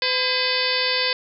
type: harmonic tone with a mistuned harmonic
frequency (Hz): 507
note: B4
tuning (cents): +45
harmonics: 1 / 2 / 3 / 4 / 5 / 6 / 7 / 8 / 9 / 10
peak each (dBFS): -28 / -31 / -30 / -28 / -28 / -31 / -28 / -31 / -25 / -29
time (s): 0.02-1.13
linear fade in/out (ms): 2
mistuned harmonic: 3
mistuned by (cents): +99
effects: none